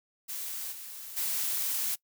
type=noise with level steps; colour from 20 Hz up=blue; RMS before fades=-37 / -43 / -31 dBFS; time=0.28-1.96 s; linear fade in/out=20 ms; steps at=0.71 / 1.16 s; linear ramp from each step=20 ms; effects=noise-tail reverb RT60 0.1 s tail -23 dB re dry